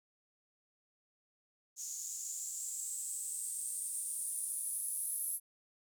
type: noise with band-pass filter sweep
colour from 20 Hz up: violet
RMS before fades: -40 dBFS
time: 1.76-5.4 s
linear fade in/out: 50 ms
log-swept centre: 6600 to 11000 Hz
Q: 8.4
effects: none